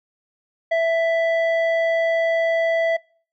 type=tone with low-pass filter; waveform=square; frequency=661 Hz; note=E5; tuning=5 cents sharp; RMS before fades=-19 dBFS; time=0.71-2.97 s; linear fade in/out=10 ms; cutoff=1800 Hz; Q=1.5; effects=noise-tail reverb RT60 0.5 s tail -26 dB re dry